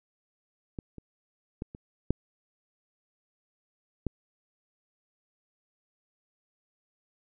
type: clicks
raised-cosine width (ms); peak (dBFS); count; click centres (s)
3; -23 / -30 / -21 / -29 / -11 / -16; 6; 0.788 / 0.983 / 1.621 / 1.749 / 2.106 / 4.067
effects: none